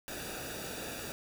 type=noise with comb filter; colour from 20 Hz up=pink; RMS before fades=-41 dBFS; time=0.08-1.12 s; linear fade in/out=0 ms; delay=0.95 ms; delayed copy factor=-0.7; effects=none